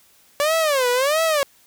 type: tone with vibrato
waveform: sawtooth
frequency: 565 Hz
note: C#5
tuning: 33 cents sharp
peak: -13 dBFS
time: 0.4-1.43 s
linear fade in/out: 0 ms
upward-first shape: sine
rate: 1.5 Hz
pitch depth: 250 cents each way
effects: white hiss -55 dBFS RMS until 1.66 s